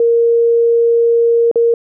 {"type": "tone with dropouts", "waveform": "sine", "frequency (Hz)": 466.2, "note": "A#4", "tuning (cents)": 0, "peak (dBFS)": -8, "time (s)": [0, 1.74], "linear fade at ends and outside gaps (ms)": 2, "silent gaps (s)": [1.514, 1.557], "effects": []}